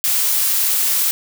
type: noise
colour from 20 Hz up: blue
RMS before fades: -17 dBFS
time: 0.04-1.11 s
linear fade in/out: 0 ms
effects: none